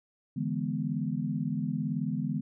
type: chord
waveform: sine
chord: E dominant seventh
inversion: third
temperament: equal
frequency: 146.83 / 164.81 / 207.7 / 246.9 Hz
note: D3 / E3 / G#3 / B3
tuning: 0 / 0 / 0 / 0 cents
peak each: -34 dBFS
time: 0.36-2.41 s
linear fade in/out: 10 ms
effects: none